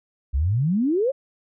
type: exponential sweep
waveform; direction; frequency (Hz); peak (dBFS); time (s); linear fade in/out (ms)
sine; up; 61 to 569; -18; 0.33-1.12; 20
effects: none